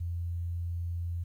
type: tone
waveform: sine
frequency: 85.8 Hz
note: F2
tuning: 30 cents flat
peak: -31 dBFS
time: 0-1.24 s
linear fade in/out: 10 ms
effects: 11-bit